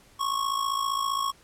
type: tone with amplitude modulation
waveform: square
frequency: 1100 Hz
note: C#6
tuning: 14 cents flat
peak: -23 dBFS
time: 0.19-1.32 s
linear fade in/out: 20 ms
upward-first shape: sine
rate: 55.2 Hz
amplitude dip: 70%
effects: pink hiss -57 dBFS RMS until 1.43 s + low-pass 12000 Hz 12 dB/octave